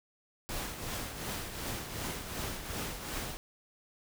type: noise with tremolo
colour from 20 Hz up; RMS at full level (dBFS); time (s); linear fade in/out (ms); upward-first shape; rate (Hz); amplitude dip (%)
pink; -36; 0.49-3.37; 0; triangle; 2.7; 60
effects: none